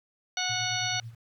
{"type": "harmonic tone", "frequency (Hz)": 734, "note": "F#5", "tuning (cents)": -14, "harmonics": [1, 2, 3, 4, 5, 6, 8], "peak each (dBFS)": [-35, -35, -35, -35, -35, -35, -35], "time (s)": [0.37, 1], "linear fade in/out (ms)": 2}
{"type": "tone with tremolo", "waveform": "sine", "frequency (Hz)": 115.3, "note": "A#2", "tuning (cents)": -19, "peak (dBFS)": -36, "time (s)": [0.49, 1.15], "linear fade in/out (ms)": 10, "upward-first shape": "sine", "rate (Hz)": 9.1, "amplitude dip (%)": 75}
{"effects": ["10-bit"]}